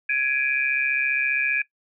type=tone cluster; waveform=sine; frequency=1670 / 2346 / 2481 Hz; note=G#6 / D7 / D#7; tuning=+9 / -2 / -6 cents; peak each=-25 dBFS; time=0.09-1.62 s; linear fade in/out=5 ms; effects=noise-tail reverb RT60 0.1 s tail -20 dB re dry